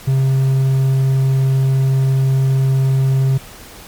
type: tone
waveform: triangle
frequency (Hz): 133.6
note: C3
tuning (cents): +36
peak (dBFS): -9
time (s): 0.07-3.38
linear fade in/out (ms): 10
effects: pink hiss -37 dBFS RMS until 3.87 s + MP3 96 kbps